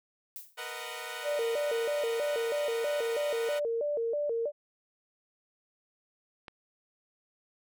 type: noise with exponential decay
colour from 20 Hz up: violet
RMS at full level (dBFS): -39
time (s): 0.36-0.61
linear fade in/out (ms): 0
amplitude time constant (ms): 54
type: chord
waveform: 10% pulse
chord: B major seventh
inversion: third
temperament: equal with one note detuned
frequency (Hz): 462.1 / 493.9 / 622.3 / 740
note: A#4 / B4 / D#5 / F#5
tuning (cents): -15 / 0 / 0 / 0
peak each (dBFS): -35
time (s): 0.57-3.6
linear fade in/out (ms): 20
type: tone with vibrato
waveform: sine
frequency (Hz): 520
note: C5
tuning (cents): -11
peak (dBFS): -28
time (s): 1.23-4.52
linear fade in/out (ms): 50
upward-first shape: square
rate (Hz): 3.1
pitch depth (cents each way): 210
type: click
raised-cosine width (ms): 0.3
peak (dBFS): -27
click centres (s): 6.482
effects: none

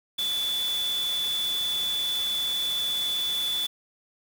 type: tone in noise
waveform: sine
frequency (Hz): 3466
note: A7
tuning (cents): -27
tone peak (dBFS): -25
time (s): 0.18-3.67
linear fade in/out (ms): 10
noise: white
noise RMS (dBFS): -37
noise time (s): 0.18-3.67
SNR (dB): +9
effects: none

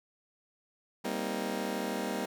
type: chord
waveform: 20% pulse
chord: C minor seventh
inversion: second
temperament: just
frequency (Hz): 196.22 / 235.5 / 261.6 / 314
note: G3 / Bb3 / C4 / Eb4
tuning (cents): +2 / +18 / 0 / +16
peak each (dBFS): -32 / -32 / -35 / -35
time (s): 1.04-2.26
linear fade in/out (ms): 10
effects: none

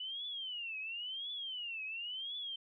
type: tone with vibrato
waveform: sine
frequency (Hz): 2960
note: F#7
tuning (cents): 0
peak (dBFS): -39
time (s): 0-2.56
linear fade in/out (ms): 5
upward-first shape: triangle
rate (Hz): 0.95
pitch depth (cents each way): 280
effects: none

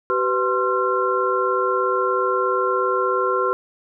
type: tone cluster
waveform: sine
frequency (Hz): 382.5 / 499.4 / 1054 / 1366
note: G4 / B4 / C6 / F6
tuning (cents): -42 / +19 / +12 / -39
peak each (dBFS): -23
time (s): 0.1-3.53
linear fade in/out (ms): 0
effects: none

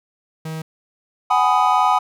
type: tone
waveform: 45% pulse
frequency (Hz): 159.1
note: D#3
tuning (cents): +39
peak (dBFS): -26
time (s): 0.45-0.62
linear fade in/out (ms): 5
type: chord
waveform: triangle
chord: G# minor seventh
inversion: third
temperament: just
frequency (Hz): 747.5 / 830.6 / 996.7 / 1245.9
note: F#5 / G#5 / B5 / D#6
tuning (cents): +17 / 0 / +16 / +2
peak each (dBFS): -17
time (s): 1.3-1.99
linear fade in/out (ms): 10
effects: none

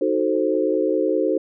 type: chord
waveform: sine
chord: D# diminished seventh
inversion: none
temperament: equal with one note detuned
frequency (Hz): 311.1 / 370 / 440 / 524.8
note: D#4 / F#4 / A4 / C5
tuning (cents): 0 / 0 / 0 / +5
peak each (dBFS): -23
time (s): 0.01-1.38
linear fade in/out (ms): 5
effects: none

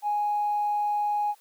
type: tone with tanh clipping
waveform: triangle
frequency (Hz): 830.6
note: G#5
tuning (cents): 0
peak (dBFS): -23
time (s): 0.02-1.35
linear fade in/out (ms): 50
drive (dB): 4
effects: white hiss -60 dBFS RMS until 1.4 s + high-pass 400 Hz 12 dB/octave

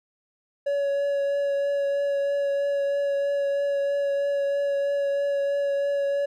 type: tone with vibrato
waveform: triangle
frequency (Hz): 563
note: C#5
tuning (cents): +27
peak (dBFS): -20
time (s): 0.66-6.26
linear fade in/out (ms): 10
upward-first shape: triangle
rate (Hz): 3.1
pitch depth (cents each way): 15
effects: none

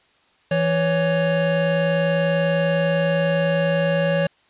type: tone pair together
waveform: square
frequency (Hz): 165.89 / 558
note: E3 / C#5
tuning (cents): +11 / +11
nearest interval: octave + major sixth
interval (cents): 2100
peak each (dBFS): -22 / -20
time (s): 0.51-4.27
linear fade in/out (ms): 5
effects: white hiss -59 dBFS RMS until 4.49 s + resampled to 8000 Hz

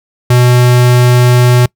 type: tone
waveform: square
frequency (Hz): 123.47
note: B2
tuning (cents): 0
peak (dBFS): -5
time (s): 0.3-1.66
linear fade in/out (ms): 5
effects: noise-tail reverb RT60 0.1 s tail -25 dB re dry

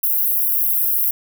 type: high-pass noise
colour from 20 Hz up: pink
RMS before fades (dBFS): -18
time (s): 0.03-1.11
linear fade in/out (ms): 5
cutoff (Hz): 12000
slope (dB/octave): 48
effects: none

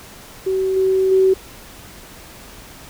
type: tone with level steps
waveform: sine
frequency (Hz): 379.7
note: F#4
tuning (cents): +45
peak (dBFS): -16 / -13 / -10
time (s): 0.46-1.34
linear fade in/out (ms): 10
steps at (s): 0.76 / 1.11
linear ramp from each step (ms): 10
effects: pink hiss -40 dBFS RMS until 2.89 s

